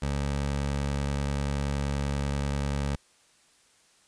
20% pulse tone, 70.4 Hz, C#2, 27 cents sharp, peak -22 dBFS, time 0.02-2.96 s, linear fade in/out 5 ms, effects white hiss -62 dBFS RMS until 4.07 s + resampled to 22050 Hz

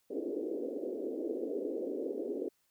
white band-pass noise, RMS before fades -37 dBFS, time 0.1-2.49 s, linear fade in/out 10 ms, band 270 to 500 Hz, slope 48 dB/octave, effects white hiss -75 dBFS RMS until 2.7 s

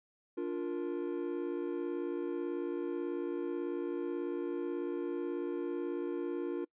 triangle chord, Bb major, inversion first, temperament just, 291.4 / 349.6 / 466.2 Hz, D4 / F4 / Bb4, -13 / +2 / 0 cents, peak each -37 / -34 / -39 dBFS, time 0.37-6.65 s, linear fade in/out 10 ms, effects noise-tail reverb RT60 0.1 s tail -25 dB re dry + resampled to 8000 Hz

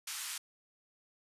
white band-pass noise, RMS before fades -41 dBFS, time 0.07-0.38 s, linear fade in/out 5 ms, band 1100 to 11000 Hz, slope 24 dB/octave, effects resampled to 32000 Hz

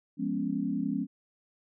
sine chord, C# dominant seventh, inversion first, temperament equal, 174.61 / 207.7 / 246.9 / 277.2 Hz, E#3 / G#3 / B3 / C#4, 0 / 0 / 0 / 0 cents, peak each -36 / -33 / -34 / -32 dBFS, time 0.17-1.07 s, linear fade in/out 50 ms, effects none

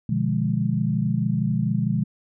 sine chord, B diminished seventh, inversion none, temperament equal with one note detuned, 123.47 / 149.92 / 174.61 / 207.7 Hz, B2 / D3 / F3 / Ab3, 0 / +36 / 0 / 0 cents, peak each -25 / -26 / -26 / -25 dBFS, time 0.09-2.04 s, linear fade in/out 5 ms, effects none

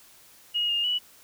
sine tone with pitch steps, 2880 / 2829 / 2946 Hz, F#7 / F7 / F#7, -47 / +22 / -8 cents, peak -23 dBFS, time 0.54-0.99 s, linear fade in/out 20 ms, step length 150 ms, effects white hiss -54 dBFS RMS until 1.23 s

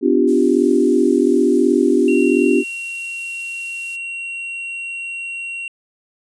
sine chord, G dominant seventh, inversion first, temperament equal with one note detuned, 252.6 / 293.7 / 349.2 / 392 Hz, B3 / D4 / F4 / G4, +39 / 0 / 0 / 0 cents, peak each -17 dBFS, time 0.01-2.64 s, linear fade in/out 50 ms
violet noise, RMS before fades -34 dBFS, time 0.27-3.97 s, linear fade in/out 20 ms
triangle tone, 2743 Hz, F7, 32 cents flat, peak -23 dBFS, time 2.08-5.68 s, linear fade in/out 2 ms
effects resampled to 22050 Hz

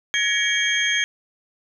sine tone cluster, 1684 / 1881 / 2255 / 3239 / 6400 Hz, G#6 / A#6 / C#7 / G#7 / G8, +24 / +15 / +29 / -44 / +35 cents, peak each -24 / -27 / -24 / -23 / -29 dBFS, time 0.14-1.04 s, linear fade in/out 0 ms, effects none

